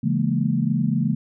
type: chord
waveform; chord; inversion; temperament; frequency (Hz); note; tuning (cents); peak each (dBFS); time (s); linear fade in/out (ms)
sine; A# half-diminished seventh; first; just; 139.85 / 167.82 / 209.8 / 233.1; C#3 / E3 / G#3 / A#3; +16 / +31 / +18 / 0; -24; 0.03-1.15; 10
effects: none